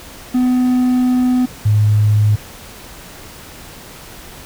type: tone pair in turn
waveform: triangle / sine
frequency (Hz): 251.1 / 105.57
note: B3 / G#2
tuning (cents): +29 / +29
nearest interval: octave + minor third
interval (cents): 1500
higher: first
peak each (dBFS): -9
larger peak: neither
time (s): 0.34-1.46 / 1.65-2.36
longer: first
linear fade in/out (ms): 10
effects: pink hiss -36 dBFS RMS until 4.45 s